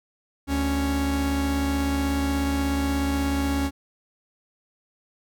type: tone pair together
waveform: 45% pulse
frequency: 73.42 / 277.2 Hz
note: D2 / C#4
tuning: 0 / 0 cents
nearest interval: octave + major seventh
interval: 2300 cents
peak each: -26 / -24 dBFS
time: 0.47-3.71 s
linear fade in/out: 50 ms
effects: none